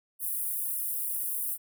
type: high-pass noise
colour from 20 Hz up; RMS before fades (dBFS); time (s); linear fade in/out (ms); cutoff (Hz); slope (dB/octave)
pink; -32; 0.19-1.58; 50; 9800; 48
effects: none